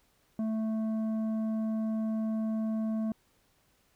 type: tone with tanh clipping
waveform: triangle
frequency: 220 Hz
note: A3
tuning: in tune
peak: -30 dBFS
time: 0.39-3.12 s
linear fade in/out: 2 ms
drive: 12 dB
effects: pink hiss -69 dBFS RMS until 3.95 s